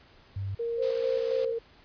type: tone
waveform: sine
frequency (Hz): 98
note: G2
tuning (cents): 0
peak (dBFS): -30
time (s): 0.36-0.55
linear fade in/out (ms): 5
type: tone with pitch glide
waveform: sine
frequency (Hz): 466.2 to 460.3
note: A#4 to A#4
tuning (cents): 0 to -22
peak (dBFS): -28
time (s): 0.59-1.59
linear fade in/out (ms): 10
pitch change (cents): -22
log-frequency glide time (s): 0.7-1.37
type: tone with tremolo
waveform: sine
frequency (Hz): 523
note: C5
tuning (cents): -1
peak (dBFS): -26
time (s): 0.77-1.54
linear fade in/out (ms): 50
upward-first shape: square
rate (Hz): 3.7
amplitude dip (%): 40
type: noise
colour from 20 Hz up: white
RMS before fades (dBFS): -42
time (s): 0.82-1.45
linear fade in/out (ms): 5
effects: pink hiss -57 dBFS RMS until 1.84 s + resampled to 11025 Hz